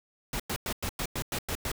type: noise bursts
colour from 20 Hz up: pink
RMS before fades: -32 dBFS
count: 9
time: 0.33-1.717 s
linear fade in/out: 2 ms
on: 67 ms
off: 98 ms
effects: none